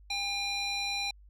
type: tone with band-pass filter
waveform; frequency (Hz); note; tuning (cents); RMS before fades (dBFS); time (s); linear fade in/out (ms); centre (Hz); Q
square; 803; G5; +41; -33; 0.1-1.11; 5; 3600; 2.4
effects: added 50 Hz sine -52 dBFS peak until 1.29 s